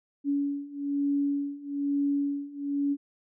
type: beating tone pair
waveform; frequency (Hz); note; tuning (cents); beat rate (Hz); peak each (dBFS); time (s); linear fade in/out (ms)
sine; 282.7 / 283.8; C#4 / C#4; +34 / +41; 1.1; -30 / -28; 0.24-2.97; 50
effects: none